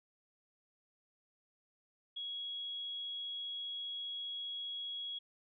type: tone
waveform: sine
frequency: 3325 Hz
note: G#7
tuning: 1 cent sharp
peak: -39 dBFS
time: 2.16-5.19 s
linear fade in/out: 10 ms
effects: none